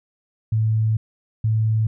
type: tone pair in turn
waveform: sine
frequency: 110 / 110 Hz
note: A2 / A2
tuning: 0 / 0 cents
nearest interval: unison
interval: 0 cents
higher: neither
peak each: -16 dBFS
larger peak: neither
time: 0.52-0.97 / 1.44-1.87 s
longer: first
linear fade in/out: 5 ms
effects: none